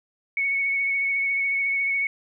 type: tone with vibrato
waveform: sine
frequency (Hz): 2217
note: C#7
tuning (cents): 0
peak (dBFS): -21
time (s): 0.37-2.07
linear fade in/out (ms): 2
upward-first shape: triangle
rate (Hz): 14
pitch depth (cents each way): 22
effects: none